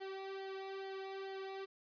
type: tone with flanger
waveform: sawtooth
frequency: 386.6 Hz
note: G4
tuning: 24 cents flat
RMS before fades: -45 dBFS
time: 0-1.66 s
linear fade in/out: 20 ms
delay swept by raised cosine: 0.76 to 1.96 ms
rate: 2.3 Hz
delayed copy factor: -0.8
effects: resampled to 11025 Hz + 12-bit